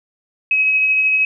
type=tone with tremolo; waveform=sine; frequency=2551 Hz; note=D#7; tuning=43 cents sharp; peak=-11 dBFS; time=0.51-1.25 s; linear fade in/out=2 ms; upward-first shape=triangle; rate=13 Hz; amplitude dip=30%; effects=none